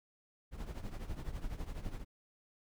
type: noise with tremolo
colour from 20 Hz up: brown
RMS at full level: -38 dBFS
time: 0.51-2.05 s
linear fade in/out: 50 ms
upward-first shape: triangle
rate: 12 Hz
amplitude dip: 80%
effects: none